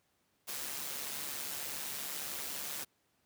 white noise with amplitude modulation, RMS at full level -38 dBFS, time 0.47-2.85 s, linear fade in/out 20 ms, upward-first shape sine, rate 142 Hz, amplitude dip 50%, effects pink hiss -75 dBFS RMS until 3.25 s + high-pass 100 Hz 12 dB/octave

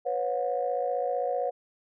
sine tone cluster, 495.5 / 551 / 723 Hz, B4 / C#5 / F#5, +6 / -11 / -40 cents, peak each -30 dBFS, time 0.05-1.51 s, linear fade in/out 20 ms, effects tanh soft clip ceiling -16 dBFS

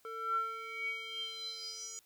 square tone with band-pass filter sweep, 450 Hz, A4, 39 cents sharp, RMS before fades -40 dBFS, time 0.05-1.99 s, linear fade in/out 0 ms, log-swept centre 1000 to 6800 Hz, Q 9.8, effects white hiss -68 dBFS RMS until 2.05 s

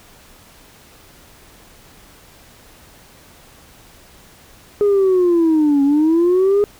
sine linear two-way sweep, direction down then up, 415.7 to 275.6 to 415.7 Hz, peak -9 dBFS, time 4.81-6.64 s, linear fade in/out 0 ms, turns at 5.83 s, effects tanh soft clip ceiling -9 dBFS + pink hiss -46 dBFS RMS until 6.79 s

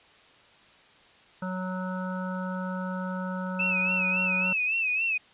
harmonic tone, 185 Hz, F#3, in tune, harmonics 1 / 3 / 5 / 7 / 8, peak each -31 / -38 / -40 / -40 / -41 dBFS, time 1.42-4.53 s, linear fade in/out 5 ms
sine tone with vibrato, 2592 Hz, E7, 30 cents flat, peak -24 dBFS, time 3.59-5.18 s, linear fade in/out 10 ms, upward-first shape sine, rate 3.6 Hz, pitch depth 87 cents each way
effects white hiss -56 dBFS RMS until 5.33 s + resampled to 8000 Hz

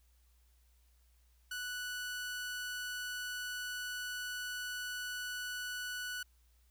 sawtooth tone, 1480 Hz, F#6, in tune, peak -35 dBFS, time 1.51-6.23 s, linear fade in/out 5 ms, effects added 60 Hz sine -65 dBFS peak until 6.7 s + white hiss -75 dBFS RMS until 6.7 s

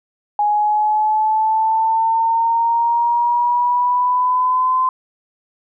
sine exponential sweep, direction up, 830.6 to 1032 Hz, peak -13 dBFS, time 0.39-4.89 s, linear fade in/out 2 ms, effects none

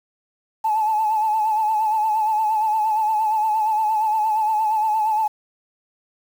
sine tone with vibrato, 865 Hz, A5, 30 cents flat, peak -16 dBFS, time 0.64-5.28 s, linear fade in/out 10 ms, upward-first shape sine, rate 8.6 Hz, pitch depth 49 cents each way, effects tanh soft clip ceiling -12 dBFS + 7-bit

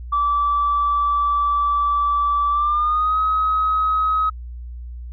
sine tone with pitch glide, 1159 to 1271.2 Hz, D6 to D#6, -23 to +37 cents, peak -15 dBFS, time 0.12-4.3 s, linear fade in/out 10 ms, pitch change +160 cents, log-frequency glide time 2.5-3.19 s, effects tanh soft clip ceiling -11 dBFS + added 60 Hz sine -30 dBFS peak until 5.12 s

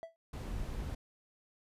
triangle tone with exponential decay, 659.3 Hz, E5, in tune, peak -36 dBFS, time 0.03-0.16 s, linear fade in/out 0 ms, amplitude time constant 28 ms
brown noise, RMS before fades -39 dBFS, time 0.33-0.95 s, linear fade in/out 5 ms
effects resampled to 32000 Hz

